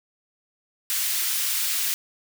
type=high-pass noise; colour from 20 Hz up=white; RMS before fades=-25 dBFS; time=0.9-1.94 s; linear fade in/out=0 ms; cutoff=1900 Hz; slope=12 dB/octave; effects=none